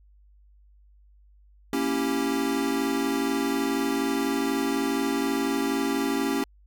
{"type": "chord", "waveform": "square", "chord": "A# diminished seventh", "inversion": "none", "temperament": "equal", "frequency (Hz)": [233.1, 277.2, 329.6, 392], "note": ["A#3", "C#4", "E4", "G4"], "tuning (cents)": [0, 0, 0, 0], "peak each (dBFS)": [-33, -27, -33, -31], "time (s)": [1.73, 6.44], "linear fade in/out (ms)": 2, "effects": ["added 50 Hz sine -53 dBFS peak until 6.66 s"]}